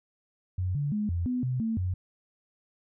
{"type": "tone with pitch steps", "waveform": "sine", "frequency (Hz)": [91.8, 144.1, 209.9, 86.3, 249.6, 127.1, 224.5, 91.5], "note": ["F#2", "D3", "G#3", "F2", "B3", "C3", "A3", "F#2"], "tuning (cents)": [-13, -33, 19, -20, 19, -50, 35, -19], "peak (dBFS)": -26, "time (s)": [0.58, 1.94], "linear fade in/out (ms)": 5, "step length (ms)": 170, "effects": []}